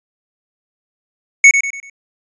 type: tone with echo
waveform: square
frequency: 2217 Hz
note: C#7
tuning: in tune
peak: -3 dBFS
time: 1.44-1.51 s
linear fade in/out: 2 ms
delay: 97 ms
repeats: 4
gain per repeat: -8 dB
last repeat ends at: 1.898 s
effects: resampled to 16000 Hz